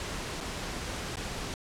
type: noise with dropouts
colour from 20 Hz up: pink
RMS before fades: -36 dBFS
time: 0-1.54 s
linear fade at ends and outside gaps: 1 ms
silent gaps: 0.405-0.409 / 1.157-1.169 s
effects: low-pass 8000 Hz 12 dB/octave